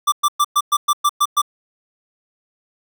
square tone bursts, 1175 Hz, D6, 1 cent sharp, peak -13 dBFS, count 9, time 0.07-1.418 s, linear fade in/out 10 ms, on 52 ms, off 110 ms, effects none

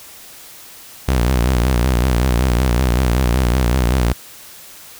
sawtooth tone with vibrato, 62 Hz, B1, 7 cents sharp, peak -9 dBFS, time 1.08-4.13 s, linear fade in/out 5 ms, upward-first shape sine, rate 5.3 Hz, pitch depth 130 cents each way, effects white hiss -39 dBFS RMS until 4.99 s

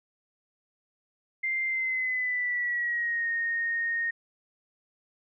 sine tone with pitch glide, 2093 to 1853.9 Hz, C7 to A#6, 0 to -10 cents, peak -26 dBFS, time 1.43-4.11 s, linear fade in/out 10 ms, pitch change -210 cents, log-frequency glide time 1.66-3.28 s, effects none

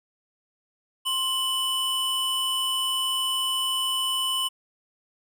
square tone pair together, 1053.6 / 2980 Hz, C6 / F#7, +12 / +12 cents, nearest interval octave + tritone, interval 1800 cents, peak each -32 / -25 dBFS, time 1.05-4.49 s, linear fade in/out 20 ms, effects none

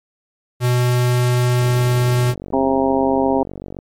square tone, 123.47 Hz, B2, in tune, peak -14 dBFS, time 0.6-2.35 s, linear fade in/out 50 ms
click train, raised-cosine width 2 ms, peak -18 dBFS, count 104, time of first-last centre 1.62-3.788 s, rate 47.5 Hz
harmonic tone, 133.9 Hz, C3, 40 cents sharp, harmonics 2 / 3 / 4 / 5 / 6 / 7, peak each -18 / -20 / -21 / -22 / -23 / -23 dBFS, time 2.53-3.43 s, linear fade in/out 2 ms
effects MP3 64 kbps

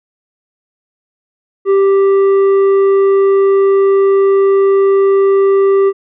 sine tone with tanh clipping, 392 Hz, G4, in tune, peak -8 dBFS, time 1.65-5.93 s, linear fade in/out 50 ms, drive 7 dB, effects none

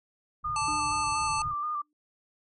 white low-pass noise, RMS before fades -44 dBFS, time 0.43-1.54 s, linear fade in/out 5 ms, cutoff 160 Hz, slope 96 dB/octave
sine tone with vibrato, 1197 Hz, D6, 33 cents sharp, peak -29 dBFS, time 0.44-1.82 s, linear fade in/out 10 ms, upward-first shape square, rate 4.2 Hz, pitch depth 32 cents each way
harmonic tone, 880 Hz, A5, in tune, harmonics 1 / 3 / 5 / 7 / 9 / 10, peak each -31 / -36 / -38 / -39 / -41 / -41 dBFS, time 0.56-1.42 s, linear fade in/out 2 ms
sine tone with exponential decay, 299.9 Hz, D4, 36 cents sharp, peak -36 dBFS, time 0.68-1.93 s, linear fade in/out 1 ms, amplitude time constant 270 ms
effects noise-tail reverb RT60 0.1 s tail -24 dB re dry

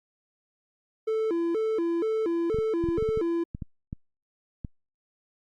triangle tone with vibrato, 385.4 Hz, G4, 29 cents flat, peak -22 dBFS, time 1.07-3.44 s, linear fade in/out 10 ms, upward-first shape square, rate 2.1 Hz, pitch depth 230 cents each way
clicks, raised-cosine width 5 ms, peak -21 dBFS, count 12, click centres 2.545 / 2.587 / 2.84 / 2.888 / 2.983 / 3.025 / 3.09 / 3.174 / 3.549 / 3.622 / 3.929 / 4.648 s
effects Opus 48 kbps

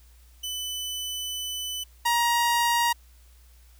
sawtooth tone pair in turn, 3000 / 944.9 Hz, F#7 / A#5, +23 / +23 cents, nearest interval octave + minor sixth, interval 2000 cents, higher first, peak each -27 / -17 dBFS, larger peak second, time 0.43-1.84 / 2.05-2.93 s, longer first, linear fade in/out 10 ms, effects added 60 Hz sine -51 dBFS peak until 3.79 s + white hiss -61 dBFS RMS until 3.79 s

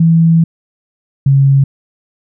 sine tone pair in turn, 164.81 / 137.35 Hz, E3 / C#3, 0 / -16 cents, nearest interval minor third, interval 316 cents, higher first, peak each -5 dBFS, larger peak neither, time 0-0.44 / 1.26-1.64 s, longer first, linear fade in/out 5 ms, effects none

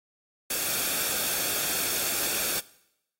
white noise with comb filter, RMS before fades -28 dBFS, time 0.5-2.6 s, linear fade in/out 5 ms, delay 1 ms, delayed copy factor -0.5, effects noise-tail reverb RT60 0.8 s tail -20 dB re dry + AAC 48 kbps

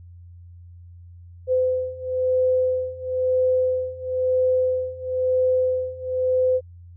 sine beating tone pair, 510 / 511 Hz, C5 / C5, -44 / -41 cents, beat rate 1 Hz, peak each -23 / -21 dBFS, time 1.47-6.61 s, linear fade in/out 50 ms, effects added 87 Hz sine -41 dBFS peak until 6.96 s

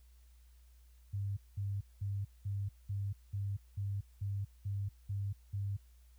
sine tone bursts, 99.9 Hz, G2, 33 cents sharp, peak -34 dBFS, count 11, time 1.13-5.77 s, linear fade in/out 10 ms, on 240 ms, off 200 ms, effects added 60 Hz sine -58 dBFS peak until 6.18 s + white hiss -73 dBFS RMS until 6.18 s

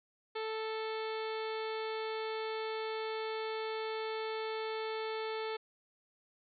harmonic tone with a mistuned harmonic, 440 Hz, A4, in tune, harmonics 1 / 2 / 3 / 4 / 5 / 6 / 7 / 8 / 9 / 10, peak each -37 / -43 / -46 / -50 / -48 / -52 / -54 / -51 / -57 / -53 dBFS, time 0.35-5.57 s, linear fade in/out 10 ms, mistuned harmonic 7, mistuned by +23 cents, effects none

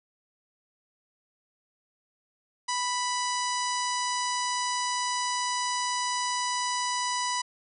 harmonic tone, 987.8 Hz, B5, in tune, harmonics 1 / 2 / 3 / 4 / 5 / 6 / 7 / 8 / 9, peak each -29 / -36 / -39 / -39 / -36 / -37 / -41 / -43 / -41 dBFS, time 2.68-7.42 s, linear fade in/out 10 ms, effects none

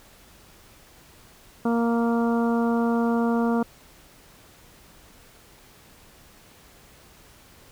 harmonic tone, 233.1 Hz, A#3, in tune, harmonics 1 / 2 / 3 / 4 / 5 / 6, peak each -21 / -27 / -31 / -33 / -35 / -37 dBFS, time 1.65-3.63 s, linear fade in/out 5 ms, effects pink hiss -52 dBFS RMS until 7.71 s

